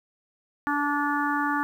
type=harmonic tone; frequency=290 Hz; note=D4; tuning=22 cents flat; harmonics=1 / 3 / 4 / 5 / 6; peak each=-28 / -29 / -29 / -30 / -32 dBFS; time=0.67-1.63 s; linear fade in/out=0 ms; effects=9-bit